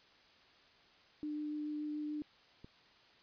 sine tone with vibrato, 300 Hz, D4, 37 cents sharp, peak -37 dBFS, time 1.23-2.22 s, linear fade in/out 0 ms, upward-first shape triangle, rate 6.9 Hz, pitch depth 9 cents each way
click, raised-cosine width 3 ms, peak -38 dBFS, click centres 2.645 s
effects white hiss -64 dBFS RMS until 3.22 s + resampled to 11025 Hz

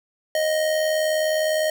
square tone with amplitude modulation, 623 Hz, D#5, 2 cents sharp, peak -18 dBFS, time 0.35-1.7 s, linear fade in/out 2 ms, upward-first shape sine, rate 79.8 Hz, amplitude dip 45%, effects none

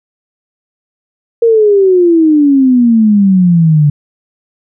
sine exponential sweep, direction down, 470.2 to 144.3 Hz, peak -4 dBFS, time 1.42-3.9 s, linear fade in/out 5 ms, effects none

